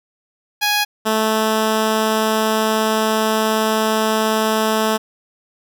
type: tone pair in turn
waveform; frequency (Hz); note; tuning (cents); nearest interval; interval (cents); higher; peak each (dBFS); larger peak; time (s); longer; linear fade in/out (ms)
10% pulse; 830.6 / 218.7; G#5 / A3; 0 / -10; octave + major seventh; 2310; first; -7; neither; 0.61-0.85 / 1.05-4.98; second; 20
effects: none